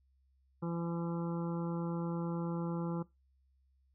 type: harmonic tone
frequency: 169.3 Hz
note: E3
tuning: 46 cents sharp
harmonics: 1 / 2 / 3 / 5 / 6 / 7 / 8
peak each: -35 / -41 / -45 / -49 / -51 / -52 / -53 dBFS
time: 0.62-3.03 s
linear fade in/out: 10 ms
effects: noise-tail reverb RT60 0.2 s tail -20 dB re dry + added 66 Hz sine -68 dBFS peak until 3.94 s